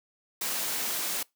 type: noise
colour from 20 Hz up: white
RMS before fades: -31 dBFS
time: 0.41-1.23 s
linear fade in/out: 5 ms
effects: noise-tail reverb RT60 0.2 s tail -24 dB re dry + high-pass 200 Hz 12 dB/octave